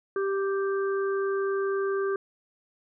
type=harmonic tone; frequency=392 Hz; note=G4; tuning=in tune; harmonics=1 / 3 / 4; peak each=-25 / -35 / -37 dBFS; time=0.16-2.16 s; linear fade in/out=2 ms; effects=none

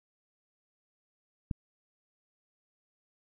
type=click; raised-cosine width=5 ms; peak=-19 dBFS; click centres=1.512 s; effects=none

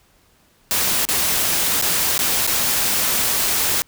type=noise with dropouts; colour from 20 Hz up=white; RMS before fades=-19 dBFS; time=0.71-3.82 s; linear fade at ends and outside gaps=0 ms; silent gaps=1.052-1.088 / 1.814-1.823 / 2.179-2.191 / 2.467-2.475 s; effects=pink hiss -57 dBFS RMS until 3.87 s

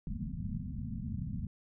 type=low-pass noise; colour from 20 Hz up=white; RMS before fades=-38 dBFS; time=0.07-1.47 s; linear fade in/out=2 ms; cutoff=240 Hz; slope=96 dB/octave; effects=none

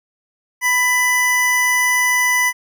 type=tone pair together; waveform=square; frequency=987.8 / 1993.4 Hz; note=B5 / B6; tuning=0 / +16 cents; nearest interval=octave; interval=1216 cents; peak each=-22 / -15 dBFS; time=0.61-2.53 s; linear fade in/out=50 ms; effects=none

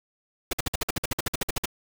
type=noise bursts; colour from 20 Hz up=pink; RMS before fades=-26 dBFS; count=16; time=0.51-1.657 s; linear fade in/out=5 ms; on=22 ms; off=53 ms; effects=none

